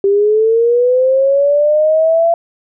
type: linear sweep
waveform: sine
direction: up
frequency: 392 to 680 Hz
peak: -8 dBFS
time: 0.04-2.34 s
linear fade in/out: 2 ms
effects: none